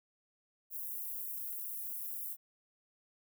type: high-pass noise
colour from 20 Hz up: white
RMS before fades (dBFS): -41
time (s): 0.7-2.37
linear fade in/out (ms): 50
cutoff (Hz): 12000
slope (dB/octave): 24
effects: none